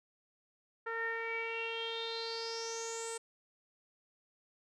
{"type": "tone with low-pass filter sweep", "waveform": "sawtooth", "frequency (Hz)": 456.5, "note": "A#4", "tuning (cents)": -36, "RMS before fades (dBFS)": -39, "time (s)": [0.86, 3.18], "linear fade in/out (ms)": 10, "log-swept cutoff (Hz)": [1600, 8400], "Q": 9, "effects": []}